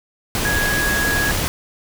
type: tone in noise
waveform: sine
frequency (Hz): 1661.2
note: G#6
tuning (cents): 0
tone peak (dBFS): -19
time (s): 0.45-1.31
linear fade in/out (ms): 0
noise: pink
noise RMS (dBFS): -21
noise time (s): 0.35-1.48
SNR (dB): -1
effects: none